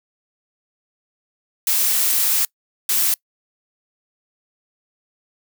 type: noise bursts at uneven times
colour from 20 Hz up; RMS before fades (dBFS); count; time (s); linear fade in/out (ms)
blue; -18; 2; 1.67-2.45 / 2.89-3.14; 2
effects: noise-tail reverb RT60 0.1 s tail -25 dB re dry